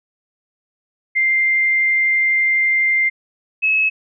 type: tone pair in turn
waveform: sine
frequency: 2096 / 2581 Hz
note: C7 / E7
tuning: +2 / -37 cents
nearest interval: major third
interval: 361 cents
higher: second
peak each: -13 dBFS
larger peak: neither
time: 1.15-3.1 / 3.62-3.9 s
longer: first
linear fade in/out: 20 ms
effects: none